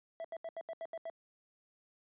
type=tone bursts; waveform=triangle; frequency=659.3 Hz; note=E5; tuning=in tune; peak=-37 dBFS; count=8; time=0.2-1.098 s; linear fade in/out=0 ms; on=44 ms; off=78 ms; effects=high-pass 300 Hz 12 dB/octave + resampled to 8000 Hz